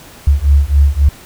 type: beating tone pair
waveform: sine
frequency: 69.1 / 72.8 Hz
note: C#2 / D2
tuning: -5 / -15 cents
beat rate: 3.7 Hz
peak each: -10 dBFS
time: 0.27-1.09 s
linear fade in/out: 5 ms
effects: pink hiss -38 dBFS RMS until 1.25 s